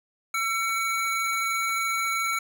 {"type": "tone pair together", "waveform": "square", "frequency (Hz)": [1343, 2246], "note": ["E6", "C#7"], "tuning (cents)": [32, 22], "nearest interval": "major sixth", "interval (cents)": 890, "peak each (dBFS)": -28, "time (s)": [0.34, 2.39], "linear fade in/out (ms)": 5, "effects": []}